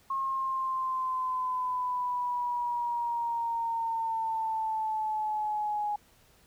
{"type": "exponential sweep", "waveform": "sine", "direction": "down", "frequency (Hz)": [1080, 830.6], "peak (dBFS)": -28, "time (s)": [0.1, 5.96], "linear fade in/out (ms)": 5, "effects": ["pink hiss -62 dBFS RMS until 6.46 s"]}